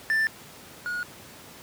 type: tone pair in turn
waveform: triangle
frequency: 1773 / 1446 Hz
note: A6 / F#6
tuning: +13 / -40 cents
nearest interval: major third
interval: 353 cents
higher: first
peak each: -19 / -26 dBFS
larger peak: first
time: 0.1-0.27 / 0.86-1.03 s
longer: neither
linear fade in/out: 0 ms
effects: pink hiss -46 dBFS RMS until 1.62 s + high-pass 100 Hz 12 dB/octave